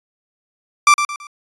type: tone with echo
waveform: 30% pulse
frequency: 1174.7 Hz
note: D6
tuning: in tune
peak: -4 dBFS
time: 0.87-0.94 s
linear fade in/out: 2 ms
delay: 110 ms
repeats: 3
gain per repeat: -9 dB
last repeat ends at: 1.27 s
effects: resampled to 22050 Hz